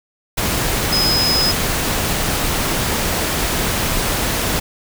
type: tone in noise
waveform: sine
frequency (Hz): 5070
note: D#8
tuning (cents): +32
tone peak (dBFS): -15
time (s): 0.92-1.52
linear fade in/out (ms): 10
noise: pink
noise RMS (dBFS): -19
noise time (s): 0.37-4.6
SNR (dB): +1
effects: none